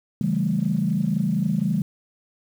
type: chord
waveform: sine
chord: A dominant seventh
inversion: first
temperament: equal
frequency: 138.59 / 164.81 / 196 / 220 Hz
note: C#3 / E3 / G3 / A3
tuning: 0 / 0 / 0 / 0 cents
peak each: -28 / -24 / -23 / -26 dBFS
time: 0.21-1.82 s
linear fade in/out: 2 ms
effects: tanh soft clip ceiling -10 dBFS + 8-bit